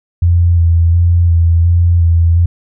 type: tone with vibrato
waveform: sine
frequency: 85.1 Hz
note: F2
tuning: 44 cents flat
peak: -6 dBFS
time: 0.22-2.46 s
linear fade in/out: 5 ms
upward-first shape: square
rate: 1.4 Hz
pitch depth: 23 cents each way
effects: none